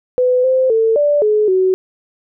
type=tone with pitch steps; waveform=sine; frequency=502 / 519 / 447.9 / 585 / 424.8 / 374.3 Hz; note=B4 / C5 / A4 / D5 / G#4 / F#4; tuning=+28 / -14 / +31 / -7 / +39 / +20 cents; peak=-10 dBFS; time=0.18-1.74 s; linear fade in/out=0 ms; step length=260 ms; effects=none